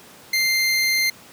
25% pulse tone, 2093 Hz, C7, in tune, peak -14 dBFS, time 0.33-1.1 s, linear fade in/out 5 ms, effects pink hiss -45 dBFS RMS until 1.32 s + high-pass 150 Hz 12 dB/octave

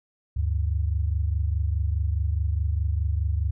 sine tone pair together, 73.18 / 98 Hz, D2 / G2, -6 / 0 cents, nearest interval perfect fourth, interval 506 cents, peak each -23 / -27 dBFS, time 0.36-3.51 s, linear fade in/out 10 ms, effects none

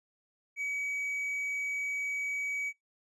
triangle tone, 2271 Hz, C#7, 41 cents sharp, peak -30 dBFS, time 0.56-2.73 s, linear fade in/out 50 ms, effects noise-tail reverb RT60 0.2 s tail -24 dB re dry + resampled to 24000 Hz

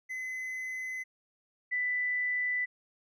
triangle / sine tone pair in turn, 2032 / 1987.9 Hz, B6 / B6, +49 / +11 cents, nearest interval unison, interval 38 cents, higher first, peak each -33 / -28 dBFS, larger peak second, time 0.09-1.04 / 1.71-2.66 s, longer neither, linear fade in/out 20 ms, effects none

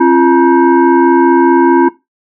sine tone with frequency modulation, 343.6 Hz, F4, 28 cents flat, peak -4 dBFS, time 0-1.89 s, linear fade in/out 10 ms, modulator 612 Hz, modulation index 1.2, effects noise-tail reverb RT60 0.2 s tail -17 dB re dry

